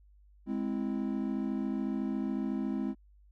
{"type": "chord", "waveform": "triangle", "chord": "Ab augmented", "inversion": "none", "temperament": "equal", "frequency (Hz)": [207.7, 261.6, 329.6], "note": ["Ab3", "C4", "E4"], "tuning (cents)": [0, 0, 0], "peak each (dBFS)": [-32, -32, -36], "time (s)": [0.46, 2.95], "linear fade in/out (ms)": 50, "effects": ["added 50 Hz sine -57 dBFS peak until 3.31 s"]}